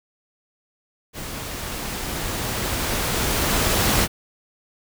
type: noise with level ramp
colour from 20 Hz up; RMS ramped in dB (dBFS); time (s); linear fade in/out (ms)
pink; -33 to -18; 1.13-4.08; 50
effects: none